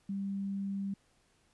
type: tone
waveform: sine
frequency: 197.1 Hz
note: G3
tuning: 10 cents sharp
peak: -33 dBFS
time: 0.09-0.94 s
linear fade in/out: 5 ms
effects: pink hiss -70 dBFS RMS until 1.53 s + resampled to 24000 Hz